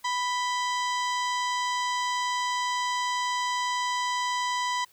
harmonic tone with a mistuned harmonic, 989 Hz, B5, 2 cents sharp, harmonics 1 / 2 / 3 / 4 / 5 / 6 / 7 / 8, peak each -27 / -33 / -37 / -39 / -41 / -43 / -44 / -45 dBFS, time 0.04-4.85 s, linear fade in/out 10 ms, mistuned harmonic 3, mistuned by +90 cents, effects white hiss -60 dBFS RMS until 4.92 s

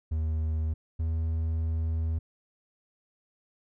triangle tone pair in turn, 78.9 / 80.79 Hz, D#2 / E2, +25 / -34 cents, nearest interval unison, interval 41 cents, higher second, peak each -24 dBFS, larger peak neither, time 0.11-0.74 / 0.99-2.19 s, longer second, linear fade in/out 10 ms, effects none

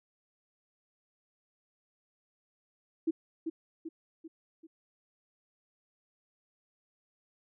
sine tone with echo, 324.6 Hz, E4, 27 cents flat, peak -25 dBFS, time 3.07-3.11 s, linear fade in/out 10 ms, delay 390 ms, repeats 4, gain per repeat -6 dB, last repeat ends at 4.67 s, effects none

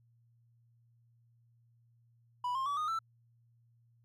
triangle tone with pitch steps, 985 / 1061.8 / 1144.6 / 1233.9 / 1330.1 Hz, B5 / C6 / D6 / D#6 / E6, -5 / +25 / -45 / -15 / +15 cents, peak -30 dBFS, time 2.44-2.99 s, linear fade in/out 5 ms, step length 110 ms, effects added 117 Hz sine -65 dBFS peak until 4.04 s

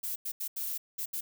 violet noise bursts at uneven times, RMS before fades -35 dBFS, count 6, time 0.03-0.16 / 0.25-0.32 / 0.4-0.48 / 0.56-0.78 / 0.98-1.06 / 1.13-1.21 s, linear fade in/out 10 ms, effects none

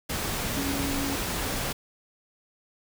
sine tone in noise, 277.2 Hz, C#4, in tune, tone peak -30 dBFS, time 0.56-1.16 s, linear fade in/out 10 ms, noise pink, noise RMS -30 dBFS, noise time 0.09-1.73 s, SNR -3 dB, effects none

